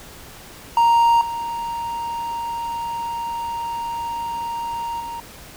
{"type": "tone with level steps", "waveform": "triangle", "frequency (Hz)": 932.3, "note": "A#5", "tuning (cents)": 0, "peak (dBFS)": [-10, -22, -26], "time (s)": [0.77, 5.2], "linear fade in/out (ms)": 2, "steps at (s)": [1.21, 5], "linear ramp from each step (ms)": 2, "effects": ["pink hiss -41 dBFS RMS until 5.56 s"]}